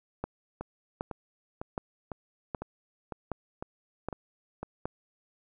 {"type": "two click trains", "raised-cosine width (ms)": 1, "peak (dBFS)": [-18, -22], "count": [7, 9], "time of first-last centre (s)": [[0.24, 4.855], [0.61, 4.63]], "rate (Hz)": [1.3, 1.99], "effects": []}